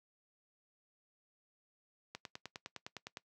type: click train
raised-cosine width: 0.2 ms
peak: -26 dBFS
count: 11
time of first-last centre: 2.15-3.171 s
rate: 9.79 Hz
effects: noise-tail reverb RT60 0.1 s tail -20 dB re dry + high-pass 100 Hz 12 dB/octave